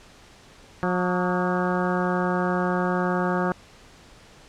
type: harmonic tone with a mistuned harmonic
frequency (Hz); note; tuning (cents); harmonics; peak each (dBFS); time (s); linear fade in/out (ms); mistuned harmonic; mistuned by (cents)
180.1; F#3; -46; 1 / 2 / 3 / 4 / 5 / 6 / 7 / 8 / 9; -25 / -28 / -30 / -31 / -32 / -33 / -33 / -34 / -35; 0.83-3.52; 0; 6; +79
effects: pink hiss -50 dBFS RMS until 4.48 s + low-pass 7000 Hz 12 dB/octave